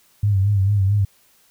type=tone with vibrato; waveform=sine; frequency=99.6 Hz; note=G2; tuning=28 cents sharp; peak=-14 dBFS; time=0.23-1.05 s; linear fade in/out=5 ms; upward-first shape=sine; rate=4.5 Hz; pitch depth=74 cents each way; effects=white hiss -57 dBFS RMS until 1.5 s